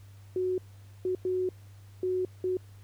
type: tone bursts at uneven times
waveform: sine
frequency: 368.6 Hz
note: F#4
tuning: 7 cents flat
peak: -26 dBFS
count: 5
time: 0.36-0.58 / 1.05-1.15 / 1.25-1.49 / 2.03-2.25 / 2.44-2.57 s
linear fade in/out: 2 ms
effects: added 99 Hz sine -48 dBFS peak until 2.83 s + pink hiss -62 dBFS RMS until 2.83 s